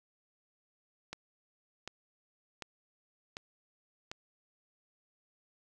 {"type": "click train", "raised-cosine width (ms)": 0.2, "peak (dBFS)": -23, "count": 5, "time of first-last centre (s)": [1.13, 4.115], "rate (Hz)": 1.34, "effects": []}